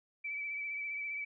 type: tone with vibrato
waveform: sine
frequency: 2305 Hz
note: D7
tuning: 33 cents flat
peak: -36 dBFS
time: 0.24-1.25 s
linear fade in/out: 10 ms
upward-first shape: sine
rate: 15 Hz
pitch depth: 27 cents each way
effects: none